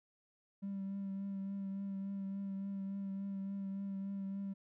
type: tone with vibrato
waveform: triangle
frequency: 196 Hz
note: G3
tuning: in tune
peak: -35 dBFS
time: 0.62-4.54 s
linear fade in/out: 20 ms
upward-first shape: triangle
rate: 3.5 Hz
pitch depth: 25 cents each way
effects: tanh soft clip ceiling -34 dBFS